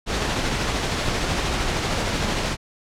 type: noise with tremolo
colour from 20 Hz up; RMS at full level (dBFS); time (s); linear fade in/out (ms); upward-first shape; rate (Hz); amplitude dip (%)
pink; -22; 0.06-2.57; 50; sine; 13; 25
effects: low-pass 6000 Hz 12 dB/octave